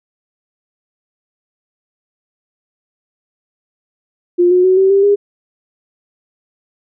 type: tone with pitch steps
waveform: sine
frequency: 352.4 / 362.5 / 372.9 / 383.6 / 394.6 / 406 Hz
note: F4 / F#4 / F#4 / G4 / G4 / G#4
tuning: +16 / -35 / +14 / -37 / +11 / -39 cents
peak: -7 dBFS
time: 4.38-5.16 s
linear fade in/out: 20 ms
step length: 130 ms
effects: none